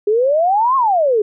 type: exponential two-way sweep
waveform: sine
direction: up then down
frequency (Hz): 403.9 to 1099 to 403.9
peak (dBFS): -11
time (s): 0.07-1.22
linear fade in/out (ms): 5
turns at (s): 0.76
effects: none